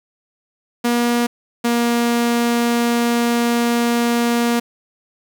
sawtooth tone pair in turn, 238.8 / 236.6 Hz, A#3 / A#3, +42 / +26 cents, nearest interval unison, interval 16 cents, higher first, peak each -11 dBFS, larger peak neither, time 0.84-1.27 / 1.64-4.6 s, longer second, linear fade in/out 10 ms, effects 8-bit

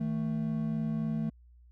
triangle tone pair together, 158 / 221.7 Hz, D#3 / A3, +27 / +13 cents, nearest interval tritone, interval 586 cents, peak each -31 / -29 dBFS, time 0-1.3 s, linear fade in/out 10 ms, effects added 60 Hz sine -54 dBFS peak until 1.71 s

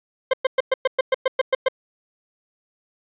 40% pulse tone bursts, 523.3 Hz, C5, in tune, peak -14 dBFS, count 11, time 0.31-1.685 s, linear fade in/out 5 ms, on 25 ms, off 110 ms, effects resampled to 8000 Hz + 8-bit

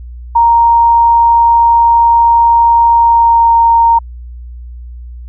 sine tone with pitch glide, 932.3 to 925.9 Hz, A#5 to A#5, 0 to -12 cents, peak -4 dBFS, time 0.35-3.99 s, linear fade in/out 10 ms, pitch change -12 cents, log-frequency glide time 2.96-3.54 s, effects added 60 Hz sine -25 dBFS peak until 5.28 s

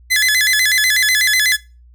sawtooth tone with vibrato, 1864.7 Hz, A#6, in tune, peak -8 dBFS, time 0.1-1.57 s, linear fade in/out 20 ms, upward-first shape square, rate 8.1 Hz, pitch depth 150 cents each way, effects noise-tail reverb RT60 0.3 s tail -22 dB re dry + added 60 Hz sine -42 dBFS peak until 1.94 s

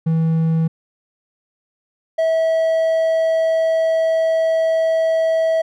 triangle tone pair in turn, 162.2 / 648.8 Hz, E3 / E5, -28 / -28 cents, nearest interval 2 octaves, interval 2400 cents, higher second, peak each -12 dBFS, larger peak neither, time 0.06-0.68 / 2.18-5.62 s, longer second, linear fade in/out 10 ms, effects none

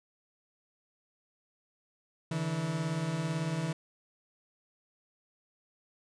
40% pulse beating tone pair, 144.4 / 162.4 Hz, D3 / E3, -29 / -26 cents, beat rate 18 Hz, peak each -36 / -31 dBFS, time 2.31-3.73 s, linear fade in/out 5 ms, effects resampled to 22050 Hz

